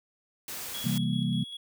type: noise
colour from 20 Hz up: white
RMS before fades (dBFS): -38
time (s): 0.48-0.98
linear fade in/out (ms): 2
type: tone with tremolo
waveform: triangle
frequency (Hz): 3343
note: G#7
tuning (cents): +11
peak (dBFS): -35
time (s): 0.74-1.57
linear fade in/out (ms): 5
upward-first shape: square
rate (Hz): 5.1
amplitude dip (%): 35
type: chord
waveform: sine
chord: C dominant seventh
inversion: none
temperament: equal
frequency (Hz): 130.81 / 164.81 / 196 / 233.1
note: C3 / E3 / G3 / Bb3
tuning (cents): 0 / 0 / 0 / 0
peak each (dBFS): -31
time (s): 0.84-1.44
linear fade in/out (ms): 10
effects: none